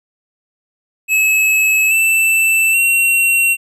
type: tone with pitch steps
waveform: square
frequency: 2584 / 2658 / 2734 Hz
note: E7 / E7 / F7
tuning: -35 / +14 / -37 cents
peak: -11 dBFS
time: 1.08-3.57 s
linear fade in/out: 50 ms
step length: 830 ms
effects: none